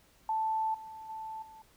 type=tone with level steps; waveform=sine; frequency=880 Hz; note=A5; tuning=in tune; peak=-28 / -43 / -38 / -49 dBFS; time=0.29-1.62 s; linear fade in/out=2 ms; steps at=0.74 / 1.09 / 1.42 s; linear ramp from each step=5 ms; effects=pink hiss -64 dBFS RMS until 1.76 s